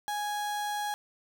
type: tone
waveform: 35% pulse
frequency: 830 Hz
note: G#5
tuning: 1 cent flat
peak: -29 dBFS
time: 0.08-0.94 s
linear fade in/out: 0 ms
effects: none